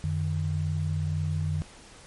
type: tone pair together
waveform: sine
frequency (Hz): 90.91 / 152.9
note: F#2 / D#3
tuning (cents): -30 / -30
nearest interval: major sixth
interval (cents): 900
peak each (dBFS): -28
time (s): 0.04-1.62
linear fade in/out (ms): 0
effects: pink hiss -50 dBFS RMS until 2.06 s + MP3 48 kbps